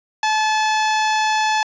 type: tone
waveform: sawtooth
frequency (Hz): 864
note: A5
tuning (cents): -32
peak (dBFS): -12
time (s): 0.23-1.63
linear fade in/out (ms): 2
effects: resampled to 16000 Hz + 8-bit